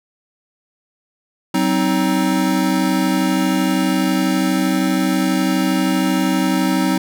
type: chord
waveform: square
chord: C diminished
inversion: second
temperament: just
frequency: 188.37 / 261.6 / 314 Hz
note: Gb3 / C4 / Eb4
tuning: +31 / 0 / +16 cents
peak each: -20 dBFS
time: 1.54-6.98 s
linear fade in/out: 5 ms
effects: none